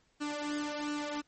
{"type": "tone with flanger", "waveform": "sawtooth", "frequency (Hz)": 295.3, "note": "D4", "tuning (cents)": 10, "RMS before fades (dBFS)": -36, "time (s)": [0.2, 1.22], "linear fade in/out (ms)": 20, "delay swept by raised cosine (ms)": [0.7, 2.8], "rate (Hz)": 1.4, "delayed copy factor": 0.7, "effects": ["pink hiss -71 dBFS RMS until 1.27 s", "MP3 32 kbps"]}